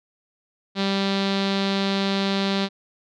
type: tone with low-pass filter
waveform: sawtooth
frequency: 196 Hz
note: G3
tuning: in tune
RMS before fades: -23 dBFS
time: 0.75-2.69 s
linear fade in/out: 50 ms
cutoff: 4000 Hz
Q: 4
effects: none